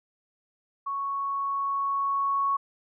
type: tone with level ramp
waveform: sine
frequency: 1108.7 Hz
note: C#6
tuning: in tune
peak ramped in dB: -28 to -22 dBFS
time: 0.86-2.57 s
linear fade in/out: 10 ms
effects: none